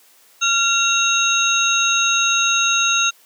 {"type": "tone cluster", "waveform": "sine", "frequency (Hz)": [1383, 2742, 3788, 6400], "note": ["F6", "F7", "A#7", "G8"], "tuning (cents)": [-17, -32, 27, 35], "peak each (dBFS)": -20, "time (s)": [0.41, 3.11], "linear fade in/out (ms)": 20, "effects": ["white hiss -52 dBFS RMS until 3.25 s", "high-pass 300 Hz 12 dB/octave"]}